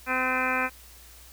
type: harmonic tone with a mistuned harmonic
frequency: 256.6 Hz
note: C4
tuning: 34 cents flat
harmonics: 1 / 2 / 3 / 4 / 5 / 6 / 7 / 8 / 9 / 10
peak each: -34 / -34 / -34 / -32 / -32 / -30 / -35 / -35 / -31 / -36 dBFS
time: 0.06-0.7 s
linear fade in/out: 50 ms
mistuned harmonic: 9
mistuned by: +58 cents
effects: added 60 Hz sine -51 dBFS peak until 1.32 s + white hiss -51 dBFS RMS until 1.32 s